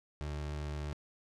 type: tone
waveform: 30% pulse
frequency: 74.3 Hz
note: D2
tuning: 21 cents sharp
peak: -34 dBFS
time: 0.21-0.93 s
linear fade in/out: 0 ms
effects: low-pass 7000 Hz 12 dB/octave